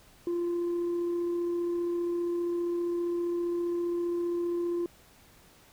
sine tone with amplitude modulation, 346.1 Hz, F4, 16 cents flat, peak -24 dBFS, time 0.27-4.86 s, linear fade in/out 2 ms, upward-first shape sine, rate 35.1 Hz, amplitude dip 25%, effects tanh soft clip ceiling -26 dBFS + pink hiss -58 dBFS RMS until 5.72 s

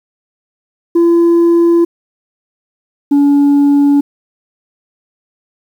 sine tone pair in turn, 339.5 / 284.9 Hz, F4 / C#4, -49 / +48 cents, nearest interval minor third, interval 303 cents, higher first, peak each -3 dBFS, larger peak neither, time 0.95-1.85 / 3.11-4.01 s, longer neither, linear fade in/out 10 ms, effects tanh soft clip ceiling -5 dBFS + 7-bit

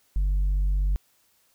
sine tone with tanh clipping, 48.06 Hz, G1, 34 cents flat, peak -21 dBFS, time 0.16-0.96 s, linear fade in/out 0 ms, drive 2 dB, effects white hiss -65 dBFS RMS until 1.54 s

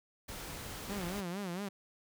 pink noise, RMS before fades -44 dBFS, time 0.28-1.21 s, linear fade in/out 10 ms
sawtooth tone with vibrato, 187.4 Hz, F#3, 22 cents sharp, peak -33 dBFS, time 0.89-1.69 s, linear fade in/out 10 ms, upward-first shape sine, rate 4.4 Hz, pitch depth 160 cents each way
effects none

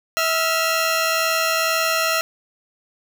15% pulse tone pair together, 648.5 / 1379 Hz, E5 / F6, -28 / -22 cents, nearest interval octave + minor second, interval 1306 cents, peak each -14 / -15 dBFS, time 0.17-2.21 s, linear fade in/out 0 ms, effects none

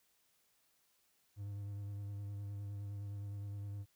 triangle tone with vibrato, 101.1 Hz, G#2, 46 cents flat, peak -39 dBFS, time 1.36-3.86 s, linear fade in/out 50 ms, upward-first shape sine, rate 9.7 Hz, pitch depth 22 cents each way, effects white hiss -75 dBFS RMS until 3.95 s

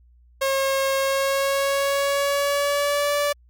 sawtooth tone with pitch glide, 541 to 579.8 Hz, C#5 to D5, -42 to -22 cents, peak -16 dBFS, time 0.41-3.33 s, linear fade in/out 10 ms, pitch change +120 cents, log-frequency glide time 0.98-3.13 s, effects added 60 Hz sine -51 dBFS peak until 3.49 s + Opus 48 kbps

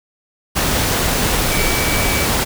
sine tone in noise, 2293 Hz, D7, 42 cents flat, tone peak -23 dBFS, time 1.5-2.26 s, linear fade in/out 20 ms, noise pink, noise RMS -17 dBFS, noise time 0.55-2.45 s, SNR -9 dB, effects none

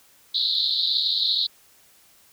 pink band-pass noise, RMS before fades -23 dBFS, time 0.34-1.47 s, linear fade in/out 10 ms, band 3700 to 4300 Hz, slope 96 dB/octave, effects white hiss -56 dBFS RMS until 2.32 s

